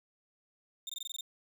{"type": "tone bursts", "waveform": "30% pulse", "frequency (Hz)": 3631, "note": "A#7", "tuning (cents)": -46, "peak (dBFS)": -35, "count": 8, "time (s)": [0.87, 1.209], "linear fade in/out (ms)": 2, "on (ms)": 24, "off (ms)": 21, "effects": []}